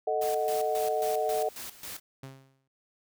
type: chord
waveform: sine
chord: D# diminished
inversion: second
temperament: equal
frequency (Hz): 440 / 622.3 / 740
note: A4 / D#5 / F#5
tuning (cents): 0 / 0 / 0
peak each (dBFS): -30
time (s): 0.07-1.49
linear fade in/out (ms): 5
type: noise with tremolo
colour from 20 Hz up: white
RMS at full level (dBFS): -40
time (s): 0.21-2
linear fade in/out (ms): 10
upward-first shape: square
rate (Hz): 3.7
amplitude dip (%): 75
type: tone with exponential decay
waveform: sawtooth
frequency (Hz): 134.2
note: C3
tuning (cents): +44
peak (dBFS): -35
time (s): 2.23-2.68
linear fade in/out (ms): 5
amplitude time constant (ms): 97
effects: none